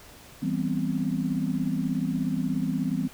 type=chord; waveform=sine; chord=C major seventh; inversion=first; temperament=equal with one note detuned; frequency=164.81 / 196 / 246.9 / 263.6 Hz; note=E3 / G3 / B3 / C4; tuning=0 / 0 / 0 / +13 cents; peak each=-30 dBFS; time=0.42-3.08 s; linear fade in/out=10 ms; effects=pink hiss -49 dBFS RMS until 3.13 s